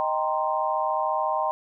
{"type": "chord", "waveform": "sine", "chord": "C minor seventh", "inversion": "first", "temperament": "equal", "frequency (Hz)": [622.3, 784, 932.3, 1046.5], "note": ["Eb5", "G5", "Bb5", "C6"], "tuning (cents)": [0, 0, 0, 0], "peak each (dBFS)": -28, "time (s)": [0, 1.51], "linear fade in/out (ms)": 0, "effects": []}